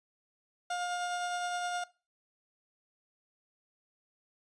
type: tone with tremolo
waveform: 30% pulse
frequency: 710 Hz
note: F5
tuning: 28 cents sharp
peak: -29 dBFS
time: 0.7-1.84 s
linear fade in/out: 5 ms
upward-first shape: triangle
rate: 9.7 Hz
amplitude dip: 30%
effects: noise-tail reverb RT60 0.3 s tail -19 dB re dry + resampled to 22050 Hz